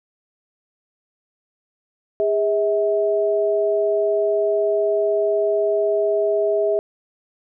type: tone pair together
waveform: sine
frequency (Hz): 408.8 / 644.8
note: G#4 / E5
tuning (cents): -27 / -38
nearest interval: minor sixth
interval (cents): 789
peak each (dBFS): -19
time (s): 2.2-6.79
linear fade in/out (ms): 0
effects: none